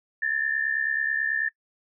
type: tone pair together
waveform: sine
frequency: 1730.8 / 1800 Hz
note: A6 / A6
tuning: -29 / +39 cents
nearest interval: minor second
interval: 68 cents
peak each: -26 dBFS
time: 0.22-1.49 s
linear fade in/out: 5 ms
effects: noise-tail reverb RT60 0.1 s tail -25 dB re dry